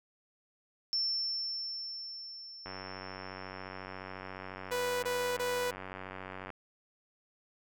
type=tone with exponential decay; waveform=sine; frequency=5380 Hz; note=E8; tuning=34 cents sharp; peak=-28 dBFS; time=0.93-4.71 s; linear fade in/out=0 ms; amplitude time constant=820 ms
type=click train; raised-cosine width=0.5 ms; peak=-27 dBFS; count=363; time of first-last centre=2.66-6.503 s; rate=94.2 Hz
type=tone bursts; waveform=sawtooth; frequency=492.8 Hz; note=B4; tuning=4 cents flat; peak=-27 dBFS; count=3; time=4.71-5.712 s; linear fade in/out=10 ms; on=320 ms; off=21 ms
effects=none